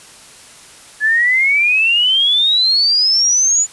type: exponential sweep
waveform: sine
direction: up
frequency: 1700 to 7040 Hz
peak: -10 dBFS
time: 1-3.67 s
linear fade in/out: 50 ms
effects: white hiss -40 dBFS RMS until 3.72 s + resampled to 24000 Hz